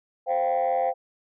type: chord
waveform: sine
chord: C suspended fourth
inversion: none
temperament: equal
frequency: 523.3 / 698.5 / 784 Hz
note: C5 / F5 / G5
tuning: 0 / 0 / 0 cents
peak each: -24 dBFS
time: 0.26-0.94 s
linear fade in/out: 50 ms
effects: tanh soft clip ceiling -17 dBFS